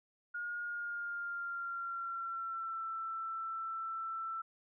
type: tone with pitch glide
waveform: sine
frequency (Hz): 1429 to 1333.3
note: F6 to E6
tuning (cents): +39 to +19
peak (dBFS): -37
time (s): 0.34-4.42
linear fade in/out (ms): 10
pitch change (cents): -120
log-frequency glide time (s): 0.61-2.85
effects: none